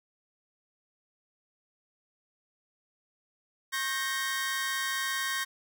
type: chord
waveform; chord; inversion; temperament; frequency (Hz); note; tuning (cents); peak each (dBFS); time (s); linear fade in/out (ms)
sawtooth; G diminished; second; equal with one note detuned; 1086.5 / 1568 / 1864.7; Db6 / G6 / Bb6; -35 / 0 / 0; -32 / -31 / -29; 3.72-5.45; 20
effects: none